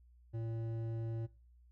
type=tone with hard clipping; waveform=triangle; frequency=113.8 Hz; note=A#2; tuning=41 cents flat; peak=-39 dBFS; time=0.33-1.27 s; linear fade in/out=20 ms; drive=14 dB; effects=noise-tail reverb RT60 0.4 s tail -21 dB re dry + added 60 Hz sine -60 dBFS peak until 1.71 s